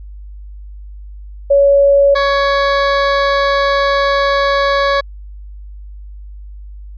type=tone pair in turn; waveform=sine / 20% pulse; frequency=561 / 559 Hz; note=C#5 / C#5; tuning=+21 / +14 cents; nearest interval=unison; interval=7 cents; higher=first; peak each=-6 dBFS; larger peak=neither; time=1.5-2.15 / 2.15-5.01 s; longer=second; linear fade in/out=10 ms; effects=added 50 Hz sine -29 dBFS peak until 6.97 s + resampled to 11025 Hz